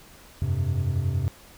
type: chord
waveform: triangle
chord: F suspended second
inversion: none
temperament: equal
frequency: 87.31 / 98 / 130.81 Hz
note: F2 / G2 / C3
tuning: 0 / 0 / 0 cents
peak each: -25 dBFS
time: 0.42-1.28 s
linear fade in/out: 0 ms
effects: pink hiss -50 dBFS RMS until 1.57 s